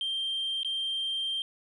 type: tone with dropouts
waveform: sine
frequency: 3165 Hz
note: G7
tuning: 16 cents sharp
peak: -27 dBFS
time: 0.01-1.42 s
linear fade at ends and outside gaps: 1 ms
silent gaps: 0.632-0.647 s
effects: tanh soft clip ceiling -26 dBFS